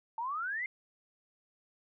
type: exponential sweep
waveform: sine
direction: up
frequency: 884 to 2134 Hz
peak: -33 dBFS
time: 0.18-0.66 s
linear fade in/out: 2 ms
effects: none